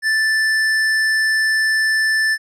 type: tone with hard clipping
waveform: sine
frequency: 1760 Hz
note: A6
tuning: in tune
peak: -16 dBFS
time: 0.02-2.38 s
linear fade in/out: 50 ms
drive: 11 dB
effects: low-pass 12000 Hz 12 dB/octave